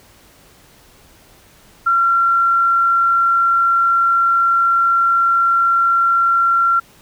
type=tone; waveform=sine; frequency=1368 Hz; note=F6; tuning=36 cents flat; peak=-11 dBFS; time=1.86-6.8 s; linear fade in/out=10 ms; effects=pink hiss -48 dBFS RMS until 7.01 s